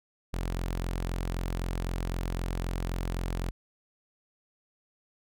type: tone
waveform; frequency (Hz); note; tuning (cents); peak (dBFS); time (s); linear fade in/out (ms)
sawtooth; 43.87; F1; +9; -26; 0.33-3.51; 10
effects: none